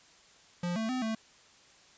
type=tone with pitch steps; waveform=square; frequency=175.4 / 222.2 / 255.6 / 221.7 Hz; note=F3 / A3 / C4 / A3; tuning=+8 / +17 / -40 / +13 cents; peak=-31 dBFS; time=0.63-1.15 s; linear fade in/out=5 ms; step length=130 ms; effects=white hiss -59 dBFS RMS until 1.97 s + resampled to 16000 Hz